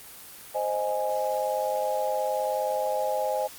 sine chord, Ab major, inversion first, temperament equal, 523.3 / 622.3 / 830.6 Hz, C5 / Eb5 / Ab5, 0 / 0 / 0 cents, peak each -29 dBFS, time 0.54-3.48 s, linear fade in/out 20 ms, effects white hiss -45 dBFS RMS until 3.58 s + Opus 24 kbps

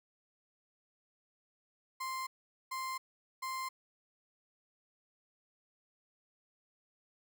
35% pulse tone bursts, 1046.5 Hz, C6, in tune, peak -35 dBFS, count 3, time 2-3.69 s, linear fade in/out 10 ms, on 270 ms, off 440 ms, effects none

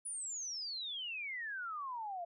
sine exponential sweep, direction down, 10000 to 670 Hz, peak -39 dBFS, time 0.05-2.25 s, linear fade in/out 10 ms, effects none

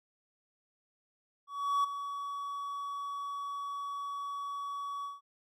triangle tone with ADSR envelope, 1131 Hz, C#6, 34 cents sharp, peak -23 dBFS, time 1.47-5.21 s, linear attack 370 ms, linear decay 9 ms, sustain -11 dB, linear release 170 ms, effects none

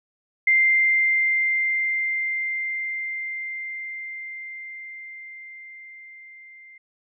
sine tone with level ramp, 2093 Hz, C7, in tune, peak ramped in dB -14 to -44 dBFS, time 0.47-6.78 s, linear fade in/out 5 ms, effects none

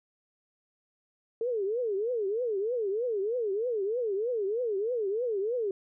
sine tone with vibrato, 439.4 Hz, A4, 2 cents flat, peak -27 dBFS, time 1.41-5.71 s, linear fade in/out 2 ms, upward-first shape triangle, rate 3.2 Hz, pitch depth 270 cents each way, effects none

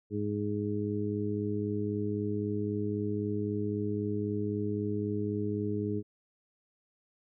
harmonic tone, 103.83 Hz, G#2, in tune, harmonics 1 / 2 / 3 / 4, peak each -35 / -35 / -35 / -35 dBFS, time 0.1-6.03 s, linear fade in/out 50 ms, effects none

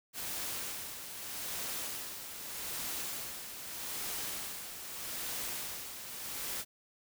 white noise with tremolo, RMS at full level -38 dBFS, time 0.13-6.65 s, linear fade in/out 50 ms, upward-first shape sine, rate 0.81 Hz, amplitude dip 55%, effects none

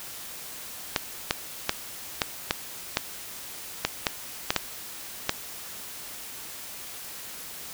clicks, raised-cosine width 0.2 ms, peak -4 dBFS, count 11, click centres 0.962 / 1.309 / 1.694 / 2.218 / 2.509 / 2.971 / 3.85 / 4.068 / 4.505 / 4.563 / 5.294 s, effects white hiss -40 dBFS RMS until 7.73 s

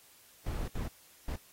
brown noise bursts at uneven times, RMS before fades -35 dBFS, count 3, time 0.46-0.68 / 0.75-0.88 / 1.28-1.36 s, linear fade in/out 5 ms, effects white hiss -60 dBFS RMS until 1.52 s + AAC 48 kbps

